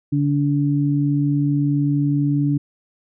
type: tone pair together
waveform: sine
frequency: 143.59 / 288 Hz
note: D3 / D4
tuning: -39 / -34 cents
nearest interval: octave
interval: 1205 cents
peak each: -18 / -19 dBFS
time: 0.12-2.58 s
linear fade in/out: 10 ms
effects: none